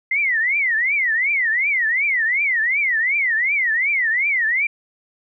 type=tone with vibrato; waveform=sine; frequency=2034 Hz; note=C7; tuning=50 cents flat; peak=-16 dBFS; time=0.11-4.67 s; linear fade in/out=5 ms; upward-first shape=triangle; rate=2.7 Hz; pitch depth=290 cents each way; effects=none